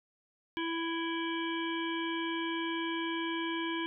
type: harmonic tone with a mistuned harmonic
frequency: 331 Hz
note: E4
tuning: 7 cents sharp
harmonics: 1 / 3 / 5 / 7 / 9 / 10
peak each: -34 / -39 / -41 / -42 / -44 / -44 dBFS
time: 0.57-3.86 s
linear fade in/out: 0 ms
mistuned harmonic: 10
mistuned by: -33 cents
effects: none